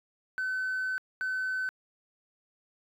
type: tone bursts at uneven times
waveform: triangle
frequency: 1519 Hz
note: F#6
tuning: 45 cents sharp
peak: -26 dBFS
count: 2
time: 0.38-0.98 / 1.21-1.69 s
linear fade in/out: 0 ms
effects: tanh soft clip ceiling -25 dBFS